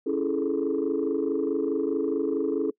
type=chord; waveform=sine; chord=A major seventh; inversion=first; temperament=equal; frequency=277.2 / 329.6 / 415.3 / 440 Hz; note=C#4 / E4 / G#4 / A4; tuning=0 / 0 / 0 / 0 cents; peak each=-28 dBFS; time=0.06-2.71 s; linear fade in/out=10 ms; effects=noise-tail reverb RT60 0.1 s tail -24 dB re dry + tanh soft clip ceiling -17 dBFS